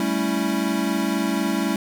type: chord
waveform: square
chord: A dominant seventh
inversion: third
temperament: equal with one note detuned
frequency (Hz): 196 / 220 / 278 / 329.6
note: G3 / A3 / C#4 / E4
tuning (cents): 0 / 0 / +5 / 0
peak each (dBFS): -27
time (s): 0-1.76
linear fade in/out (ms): 2
effects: none